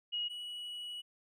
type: tone pair in turn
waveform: sine / triangle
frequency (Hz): 2896 / 2928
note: F#7 / F#7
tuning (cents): -38 / -19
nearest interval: unison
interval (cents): 19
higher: second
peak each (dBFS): -33 / -39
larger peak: first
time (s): 0.12-0.29 / 0.29-1.02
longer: second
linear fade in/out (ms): 20
effects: none